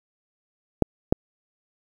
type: clicks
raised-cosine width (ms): 2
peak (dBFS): -3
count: 2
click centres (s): 0.823 / 1.125
effects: 7-bit